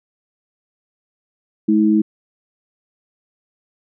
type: tone pair together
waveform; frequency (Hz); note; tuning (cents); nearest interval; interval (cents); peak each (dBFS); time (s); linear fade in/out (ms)
sine; 212.9 / 320.6; G#3 / E4; +43 / -48; perfect fifth; 709; -14; 1.68-2.02; 10
effects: none